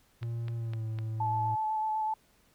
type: tone with pitch glide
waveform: triangle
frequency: 116.54 to 110.7 Hz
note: A#2 to A2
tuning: 0 to +11 cents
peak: -30 dBFS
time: 0.21-1.56 s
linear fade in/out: 20 ms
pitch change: -89 cents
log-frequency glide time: 0.55-0.85 s
type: click train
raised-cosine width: 0.3 ms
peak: -29 dBFS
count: 4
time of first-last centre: 0.23-0.988 s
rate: 3.96 Hz
type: tone with vibrato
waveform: sine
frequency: 868 Hz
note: A5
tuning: 24 cents flat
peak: -28 dBFS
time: 1.2-2.14 s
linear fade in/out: 5 ms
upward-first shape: square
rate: 8 Hz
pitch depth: 12 cents each way
effects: pink hiss -66 dBFS RMS until 2.54 s